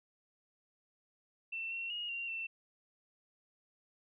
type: tone with pitch steps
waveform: sine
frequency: 2685 / 2722 / 2872 / 2763 / 2686 Hz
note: E7 / F7 / F7 / F7 / E7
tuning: +31 / -45 / +48 / -19 / +32 cents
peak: -37 dBFS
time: 1.52-2.47 s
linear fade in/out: 10 ms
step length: 190 ms
effects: none